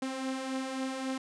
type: beating tone pair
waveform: sawtooth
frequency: 260.6 / 264.3 Hz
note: C4 / C4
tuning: -7 / +18 cents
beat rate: 3.7 Hz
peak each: -36 / -30 dBFS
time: 0.02-1.18 s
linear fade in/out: 5 ms
effects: resampled to 22050 Hz